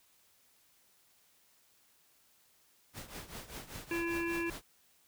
pink noise with tremolo, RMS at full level -43 dBFS, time 2.93-4.62 s, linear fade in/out 50 ms, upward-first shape triangle, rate 5.1 Hz, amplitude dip 85%
harmonic tone, 338.1 Hz, E4, 44 cents sharp, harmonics 1 / 3 / 5 / 7 / 8, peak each -34 / -44 / -41 / -42 / -44 dBFS, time 3.91-4.5 s, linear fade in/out 2 ms
effects white hiss -68 dBFS RMS until 5.07 s

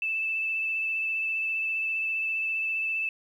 sine tone with vibrato, 2637 Hz, E7, in tune, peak -26 dBFS, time 0.02-3.09 s, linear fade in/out 2 ms, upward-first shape sine, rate 15 Hz, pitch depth 13 cents each way, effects 10-bit

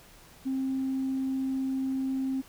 sine tone, 265.2 Hz, C4, 23 cents sharp, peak -26 dBFS, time 0.45-2.42 s, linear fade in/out 20 ms, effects tanh soft clip ceiling -23 dBFS + pink hiss -54 dBFS RMS until 2.48 s

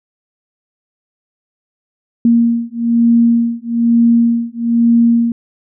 sine beating tone pair, 233.1 / 234.2 Hz, A#3 / A#3, 0 / +8 cents, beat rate 1.1 Hz, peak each -12 dBFS, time 2.25-5.32 s, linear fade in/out 2 ms, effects none

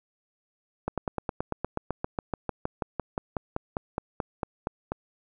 slowing click train, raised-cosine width 1 ms, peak -14 dBFS, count 26, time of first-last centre 0.88-4.92 s, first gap 97 ms, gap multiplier 1.04, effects none

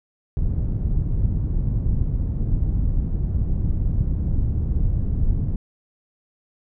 pink low-pass noise, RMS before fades -21 dBFS, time 0.37-5.56 s, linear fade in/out 2 ms, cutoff 130 Hz, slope 12 dB/octave, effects none

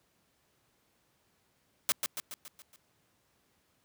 white noise with echo, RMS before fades -27 dBFS, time 1.89-1.92 s, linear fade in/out 0 ms, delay 140 ms, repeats 6, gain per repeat -5 dB, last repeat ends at 2.76 s, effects pink hiss -72 dBFS RMS until 3.84 s + high-pass 80 Hz 12 dB/octave

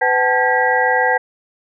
sine tone cluster, 503 / 762 / 869 / 1616 / 1937 Hz, B4 / G5 / A5 / G#6 / B6, +32 / -49 / -22 / -48 / -34 cents, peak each -19 dBFS, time 0.01-1.18 s, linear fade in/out 10 ms, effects none

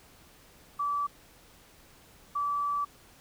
sine tone pair in turn, 1155 / 1155 Hz, D6 / D6, -29 / -29 cents, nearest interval unison, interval 0 cents, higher neither, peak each -27 dBFS, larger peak neither, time 0.79-1.07 / 2.35-2.85 s, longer second, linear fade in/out 10 ms, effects pink hiss -57 dBFS RMS until 3.2 s

